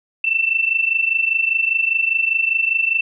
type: tone pair together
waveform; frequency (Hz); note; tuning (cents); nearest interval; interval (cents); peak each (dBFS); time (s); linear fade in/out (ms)
sine; 2656 / 2681; E7 / E7; +12 / +29; unison; 17; -20 / -17; 0.24-3.01; 5
effects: none